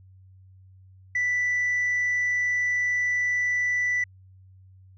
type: tone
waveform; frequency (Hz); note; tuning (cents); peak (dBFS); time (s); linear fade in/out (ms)
sine; 1975.5; B6; 0; -20; 1.15-4.04; 5
effects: tanh soft clip ceiling -20 dBFS + added 94 Hz sine -49 dBFS peak until 4.97 s